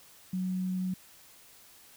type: tone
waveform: sine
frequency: 185 Hz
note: F#3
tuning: in tune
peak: -29 dBFS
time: 0.33-0.94 s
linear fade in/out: 5 ms
effects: white hiss -56 dBFS RMS until 1.96 s